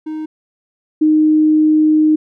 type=tone pair in turn; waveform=triangle / sine; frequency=311.1 / 308.8 Hz; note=D#4 / D#4; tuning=0 / -13 cents; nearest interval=unison; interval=13 cents; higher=first; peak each=-19 / -8 dBFS; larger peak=second; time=0.06-0.26 / 1.01-2.16 s; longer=second; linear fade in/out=10 ms; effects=none